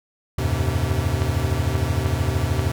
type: tone cluster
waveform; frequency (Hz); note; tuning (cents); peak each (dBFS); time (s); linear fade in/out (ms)
square; 76.8 / 89.9 / 103 / 129.2; D#2 / F#2 / G#2 / C3; -22 / -49 / -14 / -21; -26; 0.38-2.72; 5
effects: none